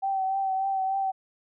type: tone with vibrato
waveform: sine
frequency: 771 Hz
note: G5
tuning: 29 cents flat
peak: -24 dBFS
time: 0.02-1.12 s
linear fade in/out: 20 ms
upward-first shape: triangle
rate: 3.4 Hz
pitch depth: 32 cents each way
effects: none